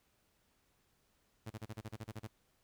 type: tone bursts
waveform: sawtooth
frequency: 110 Hz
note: A2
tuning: in tune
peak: -38 dBFS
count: 11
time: 1.46-2.273 s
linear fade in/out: 10 ms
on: 43 ms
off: 34 ms
effects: pink hiss -75 dBFS RMS until 2.63 s